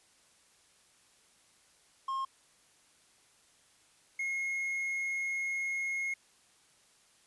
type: tone pair in turn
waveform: triangle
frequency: 1070 / 2158 Hz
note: C6 / C#7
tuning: +38 / -47 cents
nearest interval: octave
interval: 1215 cents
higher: second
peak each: -30 / -30 dBFS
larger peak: neither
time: 2.08-2.25 / 4.19-6.14 s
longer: second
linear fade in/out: 5 ms
effects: white hiss -65 dBFS RMS until 7.26 s + resampled to 24000 Hz